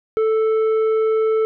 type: tone with tanh clipping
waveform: sine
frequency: 440 Hz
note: A4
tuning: in tune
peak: -16 dBFS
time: 0.17-1.45 s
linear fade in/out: 0 ms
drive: 7 dB
effects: none